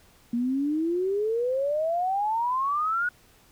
sine exponential sweep, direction up, 232.1 to 1474 Hz, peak -23 dBFS, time 0.33-3.09 s, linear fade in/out 5 ms, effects pink hiss -58 dBFS RMS until 3.51 s

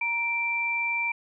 sine tone pair together, 939.8 / 2349 Hz, A#5 / D7, +14 / 0 cents, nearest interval octave + major third, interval 1586 cents, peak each -33 / -25 dBFS, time 0.01-1.12 s, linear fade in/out 5 ms, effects none

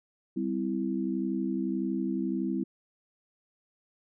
sine chord, C major, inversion second, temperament equal with one note detuned, 196 / 257.7 / 329.6 Hz, G3 / C4 / E4, 0 / -26 / 0 cents, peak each -32 dBFS, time 0.36-2.64 s, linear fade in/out 10 ms, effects none

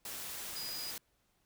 sine tone in noise, 4924 Hz, D#8, 19 cents flat, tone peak -41 dBFS, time 0.56-0.91 s, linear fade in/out 2 ms, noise white, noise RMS -43 dBFS, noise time 0.05-0.98 s, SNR -1 dB, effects pink hiss -75 dBFS RMS until 1.45 s

